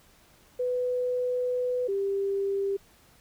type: tone pair in turn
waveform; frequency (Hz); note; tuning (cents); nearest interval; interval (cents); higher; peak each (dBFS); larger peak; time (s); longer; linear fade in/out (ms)
sine; 497.7 / 395; B4 / G4; +13 / +13; major third; 400; first; -25; neither; 0.59-1.88 / 1.88-2.77; first; 10
effects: pink hiss -59 dBFS RMS until 3.2 s